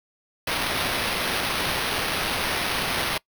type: noise with sample-and-hold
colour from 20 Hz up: blue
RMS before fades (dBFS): -26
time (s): 0.47-3.18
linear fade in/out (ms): 5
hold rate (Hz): 7350
effects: noise-tail reverb RT60 0.1 s tail -23 dB re dry